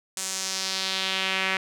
sawtooth tone with band-pass filter sweep, 190 Hz, F#3, 46 cents sharp, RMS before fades -28 dBFS, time 0.17-1.57 s, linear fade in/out 2 ms, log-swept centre 7800 to 2200 Hz, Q 2, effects none

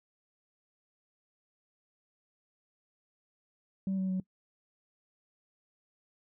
sine tone with pitch steps, 192.1 / 188.9 / 186.6 Hz, G3 / F#3 / F#3, -35 / +36 / +15 cents, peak -27 dBFS, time 3.87-4.2 s, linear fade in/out 2 ms, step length 110 ms, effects noise-tail reverb RT60 0.1 s tail -22 dB re dry + tanh soft clip ceiling -27 dBFS

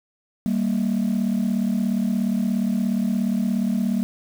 sine tone pair together, 195.6 / 232.6 Hz, G3 / A#3, -4 / -4 cents, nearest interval minor third, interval 300 cents, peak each -20 dBFS, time 0.46-4.03 s, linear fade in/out 0 ms, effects tanh soft clip ceiling -16 dBFS + 7-bit

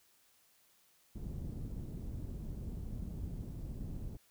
pink low-pass noise, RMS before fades -42 dBFS, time 1.15-4.17 s, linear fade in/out 10 ms, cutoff 210 Hz, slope 12 dB/octave, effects white hiss -69 dBFS RMS until 4.3 s

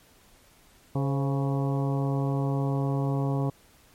harmonic tone with a mistuned harmonic, 138.59 Hz, C#3, in tune, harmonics 1 / 2 / 3 / 4 / 5 / 6 / 7 / 8, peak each -25 / -31 / -35 / -37 / -39 / -41 / -42 / -43 dBFS, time 0.95-3.5 s, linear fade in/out 5 ms, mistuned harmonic 4, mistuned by -63 cents, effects pink hiss -58 dBFS RMS until 3.94 s + MP3 64 kbps

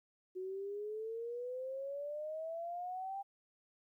sine exponential sweep, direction up, 366.9 to 797 Hz, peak -39 dBFS, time 0.35-3.23 s, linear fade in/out 20 ms, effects 13-bit

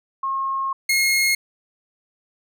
sine / sawtooth tone pair in turn, 1079 / 2154 Hz, C#6 / C7, -47 / +50 cents, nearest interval octave, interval 1197 cents, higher second, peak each -21 / -13 dBFS, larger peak second, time 0.23-0.73 / 0.89-1.35 s, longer first, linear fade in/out 5 ms, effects none

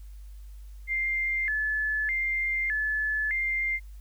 sine tone with vibrato, 1905 Hz, A#6, 37 cents sharp, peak -25 dBFS, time 0.87-3.8 s, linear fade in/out 50 ms, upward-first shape square, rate 0.82 Hz, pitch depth 170 cents each way, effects added 50 Hz sine -41 dBFS peak until 4 s + white hiss -64 dBFS RMS until 4 s

